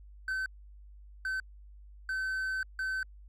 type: tone bursts at uneven times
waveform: triangle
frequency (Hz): 1532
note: G6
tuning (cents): -40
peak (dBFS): -29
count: 4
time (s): 0.28-0.46 / 1.25-1.4 / 2.09-2.63 / 2.79-3.03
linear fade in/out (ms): 2
effects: added 50 Hz sine -49 dBFS peak until 3.28 s + AAC 48 kbps